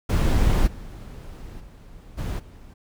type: noise with level steps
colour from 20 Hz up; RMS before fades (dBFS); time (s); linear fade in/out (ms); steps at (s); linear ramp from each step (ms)
brown; -19 / -38 / -44 / -27 / -44; 0.09-2.74; 10; 0.66 / 1.59 / 2.17 / 2.38; 20
effects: none